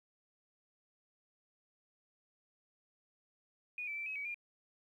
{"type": "tone with pitch steps", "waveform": "sine", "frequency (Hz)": [2462, 2320, 2337, 2552, 2273, 2405], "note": ["D#7", "D7", "D7", "D#7", "C#7", "D7"], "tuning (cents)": [-19, -22, -9, 43, 43, 41], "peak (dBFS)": -38, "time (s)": [3.78, 4.344], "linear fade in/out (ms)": 2, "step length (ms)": 94, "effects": ["12-bit"]}